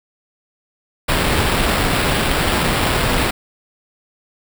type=noise with sample-and-hold; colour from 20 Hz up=pink; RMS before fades=-17 dBFS; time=1.08-3.31 s; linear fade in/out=10 ms; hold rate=6300 Hz; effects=none